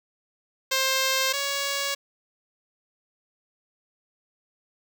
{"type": "tone pair in turn", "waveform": "5% pulse", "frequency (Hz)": [528, 559.4], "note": ["C5", "C#5"], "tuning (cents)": [16, 16], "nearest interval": "minor second", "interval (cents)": 100, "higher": "second", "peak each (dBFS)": [-10, -14], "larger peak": "first", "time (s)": [[0.71, 1.33], [1.33, 1.95]], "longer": "neither", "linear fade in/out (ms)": 10, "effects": []}